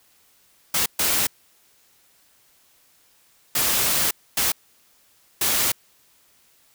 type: noise bursts at uneven times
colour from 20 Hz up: white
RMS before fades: -21 dBFS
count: 5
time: 0.74-0.86 / 0.99-1.27 / 3.55-4.11 / 4.37-4.52 / 5.41-5.72 s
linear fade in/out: 5 ms
effects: white hiss -59 dBFS RMS until 6.74 s